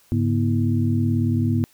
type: tone cluster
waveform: sine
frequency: 103.4 / 141.6 / 242.4 / 324 Hz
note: G#2 / C#3 / B3 / E4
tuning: -7 / +37 / -32 / -30 cents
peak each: -20 / -26 / -22 / -29 dBFS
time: 0.12-1.64 s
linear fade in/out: 0 ms
effects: white hiss -57 dBFS RMS until 1.73 s